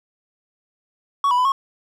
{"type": "tone with pitch steps", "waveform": "triangle", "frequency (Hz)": [1120, 983, 1003, 1091], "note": ["C#6", "B5", "B5", "C#6"], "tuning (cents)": [18, -8, 26, -28], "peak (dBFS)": -13, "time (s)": [1.24, 1.52], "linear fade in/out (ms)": 2, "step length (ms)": 70, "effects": []}